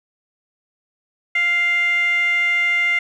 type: tone with band-pass filter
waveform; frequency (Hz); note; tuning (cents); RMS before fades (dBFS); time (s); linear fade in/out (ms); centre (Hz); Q
15% pulse; 698.5; F5; 0; -18; 1.35-2.99; 5; 2200; 9.1
effects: none

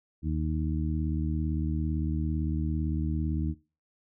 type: harmonic tone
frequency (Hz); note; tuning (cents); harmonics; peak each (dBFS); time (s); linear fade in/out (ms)
77.78; D#2; 0; 1 / 2 / 3 / 4; -29 / -32 / -35 / -36; 0.22-3.55; 50
effects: noise-tail reverb RT60 0.3 s tail -18 dB re dry

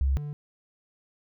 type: tone pair in turn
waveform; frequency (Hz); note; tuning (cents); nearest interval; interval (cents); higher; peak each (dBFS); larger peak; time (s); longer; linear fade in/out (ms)
sine / triangle; 67.7 / 147.06; C#2 / D3; -40 / +3; octave + minor second; 1343; second; -21 / -30; first; 0.01-0.17 / 0.17-0.33; neither; 0
effects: none

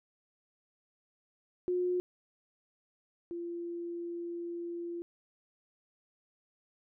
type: tone pair in turn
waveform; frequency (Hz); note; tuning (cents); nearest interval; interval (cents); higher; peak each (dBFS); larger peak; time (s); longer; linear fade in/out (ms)
sine; 359.8 / 343.3; F#4 / F4; -48 / -30; minor second; 82; first; -28 / -36; first; 1.68-2 / 3.31-5.02; second; 0
effects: none

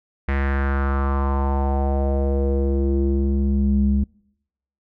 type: tone with low-pass filter sweep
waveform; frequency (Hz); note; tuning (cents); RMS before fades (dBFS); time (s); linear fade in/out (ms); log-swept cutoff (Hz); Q
square; 68.7; C#2; -15; -20; 0.28-4.04; 5; 2000 to 180; 3.7
effects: noise-tail reverb RT60 0.8 s tail -26 dB re dry

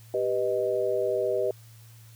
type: chord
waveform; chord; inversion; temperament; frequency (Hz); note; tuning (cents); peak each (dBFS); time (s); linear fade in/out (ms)
sine; G augmented; none; equal; 392 / 493.9 / 622.3; G4 / B4 / D#5; 0 / 0 / 0; -28; 0.14-1.51; 2
effects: added 113 Hz sine -48 dBFS peak until 2.15 s + white hiss -57 dBFS RMS until 2.15 s

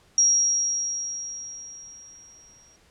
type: tone with exponential decay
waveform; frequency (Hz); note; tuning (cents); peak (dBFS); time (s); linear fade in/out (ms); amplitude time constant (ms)
sine; 5650; F8; +19; -14; 0.18-2.76; 1; 560
effects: pink hiss -59 dBFS RMS until 2.9 s + low-pass 9000 Hz 12 dB/octave

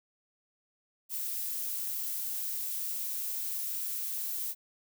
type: noise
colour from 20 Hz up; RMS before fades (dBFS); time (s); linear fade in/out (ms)
violet; -35; 1.09-4.55; 50
effects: none

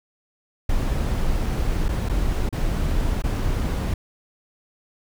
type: noise with dropouts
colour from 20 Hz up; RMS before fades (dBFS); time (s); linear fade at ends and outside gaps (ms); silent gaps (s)
brown; -22; 0.69-3.94; 5; 1.884-1.889 / 2.089-2.095 / 2.491-2.526 / 3.222-3.238
effects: none

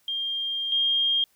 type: tone pair in turn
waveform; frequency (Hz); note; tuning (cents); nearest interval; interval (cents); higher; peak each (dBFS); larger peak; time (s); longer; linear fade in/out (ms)
sine; 3204 / 3220; G7 / G7; +37 / +46; unison; 9; second; -26 / -20; second; 0.08-0.72 / 0.72-1.24; first; 2
effects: white hiss -65 dBFS RMS until 1.35 s

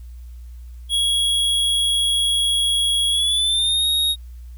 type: tone with pitch glide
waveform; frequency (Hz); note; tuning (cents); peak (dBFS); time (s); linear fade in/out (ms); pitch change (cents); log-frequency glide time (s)
square; 3322 to 3750; G#7 to A#7; 0 to +10; -17; 0.89-4.16; 50; +210; 3.1-3.86
effects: added 60 Hz sine -34 dBFS peak until 4.57 s + white hiss -60 dBFS RMS until 4.57 s

